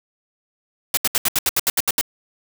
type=noise bursts; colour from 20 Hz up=white; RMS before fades=-18 dBFS; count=11; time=0.94-2.012 s; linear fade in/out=2 ms; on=32 ms; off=72 ms; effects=none